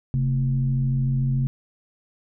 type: tone with frequency modulation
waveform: sine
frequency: 133.2 Hz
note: C3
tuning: 31 cents sharp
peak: -19 dBFS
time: 0.14-1.47 s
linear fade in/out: 0 ms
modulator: 93.7 Hz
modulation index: 0.54
effects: none